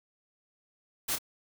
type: noise with echo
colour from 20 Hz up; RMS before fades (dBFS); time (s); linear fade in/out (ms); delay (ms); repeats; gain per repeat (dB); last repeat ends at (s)
white; -31; 1.08-1.16; 10; 27; 1; -7; 1.187
effects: none